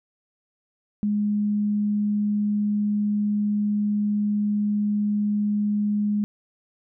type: tone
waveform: sine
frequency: 207.7 Hz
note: G#3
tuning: in tune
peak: -20 dBFS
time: 1.03-6.24 s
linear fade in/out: 0 ms
effects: none